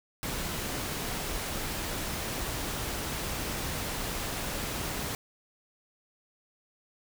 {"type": "noise", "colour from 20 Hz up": "pink", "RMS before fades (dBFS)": -34, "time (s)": [0.23, 5.15], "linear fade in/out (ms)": 0, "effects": []}